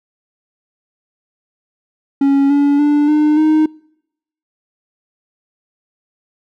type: tone with pitch steps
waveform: triangle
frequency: 277.2 / 285.2 / 293.3 / 301.8 / 310.4 Hz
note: C#4 / C#4 / D4 / D4 / D#4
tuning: 0 / +49 / -2 / +47 / -4 cents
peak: -7 dBFS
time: 2.21-3.66 s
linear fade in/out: 5 ms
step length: 290 ms
effects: noise-tail reverb RT60 0.8 s tail -26 dB re dry